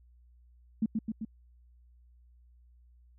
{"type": "tone with echo", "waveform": "sine", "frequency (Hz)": 220, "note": "A3", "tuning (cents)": 0, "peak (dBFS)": -24, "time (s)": [0.82, 0.86], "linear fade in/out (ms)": 5, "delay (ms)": 130, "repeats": 3, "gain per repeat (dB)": -3, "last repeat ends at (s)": 1.25, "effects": ["added 60 Hz sine -57 dBFS peak until 3.18 s"]}